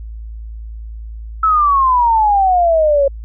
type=exponential sweep; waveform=sine; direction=down; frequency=1318.5 to 545 Hz; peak=-9 dBFS; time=1.43-3.08 s; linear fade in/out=5 ms; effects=added 55 Hz sine -26 dBFS peak until 3.24 s